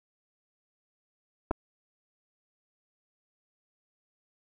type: clicks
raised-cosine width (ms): 1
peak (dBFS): -15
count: 2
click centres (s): 1.51 / 1.513
effects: none